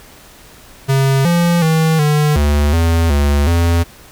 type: tone with pitch steps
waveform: square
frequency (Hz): 135.3 / 172 / 160.1 / 149.7 / 73.2 / 83.1 / 71.8 / 84.8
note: C#3 / F3 / D#3 / D3 / D2 / E2 / D2 / E2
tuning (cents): -42 / -26 / +50 / +33 / -5 / +15 / -39 / +50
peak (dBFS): -11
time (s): 0.88-3.84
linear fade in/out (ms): 20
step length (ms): 370
effects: pink hiss -41 dBFS RMS until 4.11 s

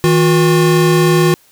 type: tone pair together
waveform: square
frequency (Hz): 160.2 / 359.6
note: E3 / F#4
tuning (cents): -49 / -49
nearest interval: octave + major second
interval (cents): 1400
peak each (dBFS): -12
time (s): 0.04-1.34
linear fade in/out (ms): 0
effects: white hiss -50 dBFS RMS until 1.51 s

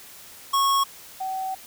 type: tone pair in turn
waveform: square / sine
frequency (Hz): 1100 / 760.3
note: C#6 / F#5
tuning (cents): -14 / +47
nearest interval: tritone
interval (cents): 639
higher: first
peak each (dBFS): -19 / -26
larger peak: first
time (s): 0.53-0.84 / 1.2-1.55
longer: second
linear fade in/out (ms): 10
effects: white hiss -45 dBFS RMS until 1.66 s

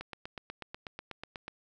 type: click train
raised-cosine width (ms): 0.3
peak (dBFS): -24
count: 13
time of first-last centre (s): 0.01-1.481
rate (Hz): 8.16
effects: none

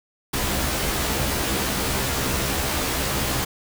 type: noise with comb filter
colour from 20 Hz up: pink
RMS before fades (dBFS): -24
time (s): 0.33-3.45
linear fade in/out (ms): 10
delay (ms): 15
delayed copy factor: +0.9
effects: none

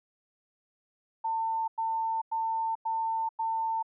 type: tone bursts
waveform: sine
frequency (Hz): 898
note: A5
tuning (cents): +35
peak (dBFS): -27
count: 5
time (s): 1.24-3.828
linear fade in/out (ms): 10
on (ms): 440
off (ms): 97
effects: none

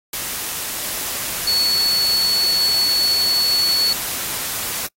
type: tone in noise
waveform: sine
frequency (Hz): 4416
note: C#8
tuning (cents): -7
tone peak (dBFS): -15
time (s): 1.47-3.93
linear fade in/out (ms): 5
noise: white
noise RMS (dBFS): -25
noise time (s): 0.13-4.87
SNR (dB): +7
effects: noise-tail reverb RT60 0.1 s tail -24 dB re dry + AAC 48 kbps

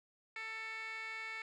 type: tone with band-pass filter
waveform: 15% pulse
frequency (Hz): 443.7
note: A4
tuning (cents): +14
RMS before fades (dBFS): -44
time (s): 0.36-1.42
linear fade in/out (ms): 2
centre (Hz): 2400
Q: 6.3
effects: resampled to 24000 Hz

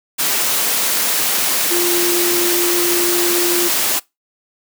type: tone in noise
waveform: sine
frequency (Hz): 349.2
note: F4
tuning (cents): 0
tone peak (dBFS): -17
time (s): 1.7-3.69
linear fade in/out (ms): 20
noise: white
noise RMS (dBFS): -17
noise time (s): 0.18-4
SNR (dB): -3
effects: noise-tail reverb RT60 0.2 s tail -23 dB re dry + high-pass 200 Hz 12 dB/octave

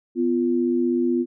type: tone pair together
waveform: sine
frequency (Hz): 250 / 346.2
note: B3 / F4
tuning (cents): +21 / -15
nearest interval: tritone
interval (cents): 564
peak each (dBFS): -21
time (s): 0.15-1.26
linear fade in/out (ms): 50
effects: none

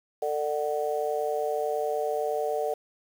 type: harmonic tone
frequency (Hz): 149.1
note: D3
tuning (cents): +27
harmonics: 3 / 4 / 5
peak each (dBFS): -29 / -30 / -31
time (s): 0.22-2.74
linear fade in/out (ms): 5
effects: 8-bit

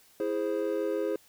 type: chord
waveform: triangle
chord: E augmented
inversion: none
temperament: equal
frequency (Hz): 329.6 / 415.3 / 523.3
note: E4 / G#4 / B#4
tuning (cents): 0 / 0 / 0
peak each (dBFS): -31 / -29 / -30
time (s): 0.2-1.16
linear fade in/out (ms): 2
effects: white hiss -60 dBFS RMS until 1.28 s

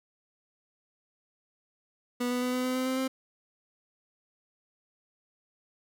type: tone with pitch steps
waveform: 30% pulse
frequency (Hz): 245.2 / 247.6 / 250.1 / 252.5 / 255 / 257.5 / 260.1 / 262.6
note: B3 / B3 / B3 / B3 / C4 / C4 / C4 / C4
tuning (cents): -12 / +5 / +22 / +39 / -44 / -28 / -10 / +6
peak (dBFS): -25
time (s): 2.2-3.08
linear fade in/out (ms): 10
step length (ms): 110
effects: none

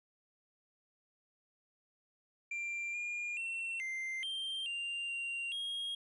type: tone with pitch steps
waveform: triangle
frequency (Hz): 2372 / 2418 / 2708 / 2088 / 3162 / 2787 / 2767 / 3265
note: D7 / D7 / E7 / C7 / G7 / F7 / F7 / G#7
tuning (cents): +17 / +50 / +46 / -4 / +14 / -4 / -17 / -30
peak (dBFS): -35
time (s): 2.51-5.95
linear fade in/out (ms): 5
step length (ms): 430
effects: resampled to 24000 Hz

